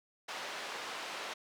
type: band-pass noise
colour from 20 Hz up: pink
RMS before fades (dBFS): -42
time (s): 0.28-1.34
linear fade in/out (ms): 10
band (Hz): 620 to 4600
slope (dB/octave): 12
effects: none